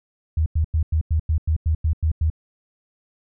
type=tone bursts; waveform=sine; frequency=78.9 Hz; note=D#2; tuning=25 cents sharp; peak=-16 dBFS; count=11; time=0.37-2.301 s; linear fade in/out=5 ms; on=91 ms; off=93 ms; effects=none